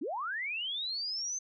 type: linear sweep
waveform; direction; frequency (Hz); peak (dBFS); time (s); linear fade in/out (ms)
sine; up; 233.1 to 6272; -33; 0.01-1.39; 10
effects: none